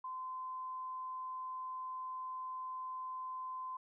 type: tone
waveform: sine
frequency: 1030 Hz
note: C6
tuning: 28 cents flat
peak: -40 dBFS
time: 0.04-3.77 s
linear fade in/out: 5 ms
effects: none